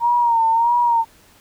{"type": "tone with vibrato", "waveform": "sine", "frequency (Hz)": 931, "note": "A#5", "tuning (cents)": -2, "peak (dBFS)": -13, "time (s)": [0, 1.05], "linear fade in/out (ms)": 50, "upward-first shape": "sine", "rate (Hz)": 1.6, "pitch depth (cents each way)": 60, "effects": ["pink hiss -51 dBFS RMS until 1.4 s"]}